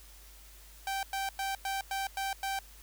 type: tone bursts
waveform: sawtooth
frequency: 780 Hz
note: G5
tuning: 9 cents flat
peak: -28 dBFS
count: 7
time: 0.87-2.59 s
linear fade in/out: 2 ms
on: 160 ms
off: 100 ms
effects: added 50 Hz sine -53 dBFS peak until 2.82 s + white hiss -56 dBFS RMS until 2.82 s